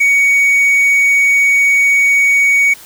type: tone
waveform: triangle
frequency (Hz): 2242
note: C#7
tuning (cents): +19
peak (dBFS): -6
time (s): 0-2.74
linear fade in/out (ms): 10
effects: white hiss -37 dBFS RMS until 2.85 s